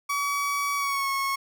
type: tone with pitch glide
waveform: 30% pulse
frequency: 1137 to 1094.5 Hz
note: C#6 to C#6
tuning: +44 to -22 cents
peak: -22 dBFS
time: 0.09-1.36 s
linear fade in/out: 10 ms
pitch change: -66 cents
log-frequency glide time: 0.75-1.09 s
effects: none